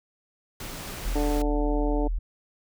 pink noise, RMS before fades -37 dBFS, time 0.6-1.42 s, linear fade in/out 2 ms
sine tone, 40.89 Hz, E1, 13 cents flat, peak -24 dBFS, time 1.05-2.19 s, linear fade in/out 10 ms
harmonic tone, 146.83 Hz, D3, in tune, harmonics 2 / 3 / 4 / 5 / 6, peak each -27 / -31 / -33 / -35 / -37 dBFS, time 1.15-2.08 s, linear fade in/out 10 ms
effects none

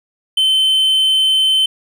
triangle tone, 3075 Hz, G7, 34 cents flat, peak -9 dBFS, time 0.37-1.66 s, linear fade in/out 5 ms, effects none

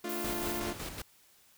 sawtooth chord, D minor, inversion second, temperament equal, 220 / 293.7 / 349.2 Hz, A3 / D4 / F4, 0 / 0 / 0 cents, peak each -37 / -39 / -33 dBFS, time 0.04-0.73 s, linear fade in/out 5 ms
violet noise, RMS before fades -40 dBFS, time 0.09-0.6 s, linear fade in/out 5 ms
pink noise with tremolo, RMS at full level -39 dBFS, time 0.24-1.02 s, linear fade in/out 5 ms, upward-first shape square, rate 5.4 Hz, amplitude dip 50%
effects white hiss -63 dBFS RMS until 1.57 s

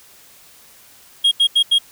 triangle tone bursts, 3265 Hz, G#7, 30 cents flat, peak -9 dBFS, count 4, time 1.24-1.786 s, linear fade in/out 10 ms, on 75 ms, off 82 ms, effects white hiss -47 dBFS RMS until 1.91 s

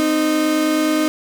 35% pulse tone pair together, 259.8 / 309.1 Hz, C4 / D#4, -12 / -11 cents, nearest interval minor third, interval 301 cents, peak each -22 / -14 dBFS, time 0-1.08 s, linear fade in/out 0 ms, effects none

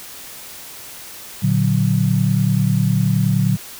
sine chord, Bb augmented, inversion none, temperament equal with one note detuned, 116.54 / 146.83 / 185.85 Hz, Bb2 / D3 / F#3, 0 / 0 / +8 cents, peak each -18 dBFS, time 1.42-3.57 s, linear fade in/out 20 ms, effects white hiss -36 dBFS RMS until 3.79 s

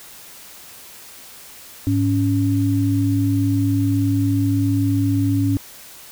sine tone pair together, 104.88 / 280 Hz, G#2 / C#4, +17 / +18 cents, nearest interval octave + perfect fourth, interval 1701 cents, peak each -18 dBFS, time 1.87-5.57 s, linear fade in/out 0 ms, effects white hiss -41 dBFS RMS until 6.11 s

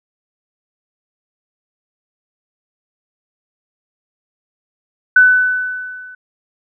sine tone with level ramp, 1500 Hz, F#6, 23 cents sharp, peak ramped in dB -3 to -33 dBFS, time 5.16-6.15 s, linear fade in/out 5 ms, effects none

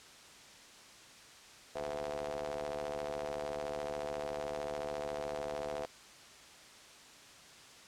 sawtooth ring-modulated tone, 73.8 Hz, D2, 9 cents sharp, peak -30 dBFS, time 1.75-5.86 s, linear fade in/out 10 ms, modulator 583 Hz, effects white hiss -55 dBFS RMS until 7.87 s + low-pass 7000 Hz 12 dB/octave

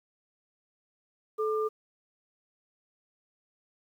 sine tone pair together, 434 / 1197.4 Hz, A4 / D6, -24 / +33 cents, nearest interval octave + tritone, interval 1757 cents, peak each -27 / -33 dBFS, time 1.38-1.69 s, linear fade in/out 20 ms, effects 10-bit

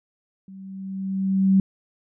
sine tone with level ramp, 192.2 Hz, G3, 34 cents flat, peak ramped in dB -39 to -12 dBFS, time 0.48-1.6 s, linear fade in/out 2 ms, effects none

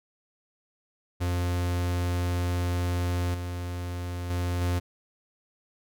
45% pulse tone with level steps, 88.4 Hz, F2, 22 cents sharp, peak -25 / -31 / -26 / -24 dBFS, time 1.2-4.8 s, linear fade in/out 20 ms, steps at 3.34 / 4.3 / 4.61 s, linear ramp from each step 5 ms, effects none

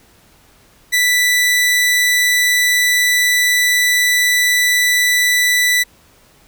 sawtooth tone, 1976 Hz, B6, in tune, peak -8 dBFS, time 0.92-5.84 s, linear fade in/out 20 ms, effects pink hiss -50 dBFS RMS until 6.47 s

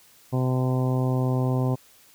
harmonic tone, 128.4 Hz, C3, 32 cents flat, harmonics 1 / 2 / 3 / 4 / 5 / 6 / 7 / 8, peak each -22 / -28 / -32 / -34 / -36 / -38 / -39 / -40 dBFS, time 0.32-1.76 s, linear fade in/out 20 ms, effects white hiss -55 dBFS RMS until 2.14 s

